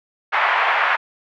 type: band-pass noise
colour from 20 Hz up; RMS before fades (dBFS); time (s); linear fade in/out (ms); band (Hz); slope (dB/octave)
pink; -18; 0.32-0.97; 20; 810 to 2300; 24
effects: none